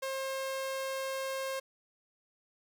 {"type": "tone", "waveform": "sawtooth", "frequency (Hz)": 534, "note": "C5", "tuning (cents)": 35, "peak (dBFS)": -30, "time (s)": [0.02, 1.6], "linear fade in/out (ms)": 10, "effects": []}